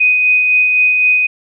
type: tone with tremolo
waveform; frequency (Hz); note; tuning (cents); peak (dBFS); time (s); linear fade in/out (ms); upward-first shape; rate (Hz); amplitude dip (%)
sine; 2497; D#7; +6; -7; 0-1.27; 10; sine; 3.9; 30
effects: none